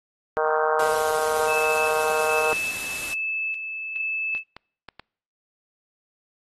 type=harmonic tone; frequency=155.56 Hz; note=D#3; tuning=in tune; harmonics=3 / 4 / 5 / 6 / 7 / 8 / 9 / 10; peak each=-24 / -26 / -28 / -30 / -31 / -32 / -33 / -34 dBFS; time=0.37-2.53 s; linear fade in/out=0 ms
type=noise; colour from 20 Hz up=white; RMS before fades=-33 dBFS; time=0.79-3.14 s; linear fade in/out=10 ms
type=tone with tremolo; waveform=sine; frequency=2619 Hz; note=E7; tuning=12 cents flat; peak=-24 dBFS; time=1.46-4.44 s; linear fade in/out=50 ms; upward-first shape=square; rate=1.2 Hz; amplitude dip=45%
type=clicks; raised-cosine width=0.3 ms; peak=-23 dBFS; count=8; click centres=2.046 / 2.569 / 2.771 / 2.842 / 4.35 / 4.566 / 4.887 / 4.996 s
effects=noise-tail reverb RT60 0.6 s tail -26 dB re dry + AAC 32 kbps